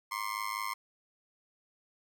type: tone with amplitude modulation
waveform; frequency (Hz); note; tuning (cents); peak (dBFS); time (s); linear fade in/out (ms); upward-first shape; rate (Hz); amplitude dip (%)
30% pulse; 1061; C6; +24; -27; 0.11-0.74; 10; sine; 105; 100
effects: none